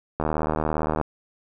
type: click train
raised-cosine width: 1 ms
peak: -10 dBFS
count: 64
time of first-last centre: 0.2-1.013 s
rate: 77.5 Hz
effects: none